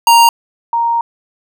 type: tone pair in turn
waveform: square / sine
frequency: 932.3 / 932.3 Hz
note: A#5 / A#5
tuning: 0 / 0 cents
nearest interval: unison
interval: 0 cents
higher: neither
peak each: -5 / -11 dBFS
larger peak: first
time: 0.07-0.29 / 0.73-1.01 s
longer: second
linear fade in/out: 2 ms
effects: none